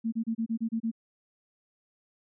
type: tone bursts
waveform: sine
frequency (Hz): 226.5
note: A#3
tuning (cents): -50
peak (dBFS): -26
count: 8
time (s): 0.04-0.915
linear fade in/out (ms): 20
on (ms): 84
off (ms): 29
effects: none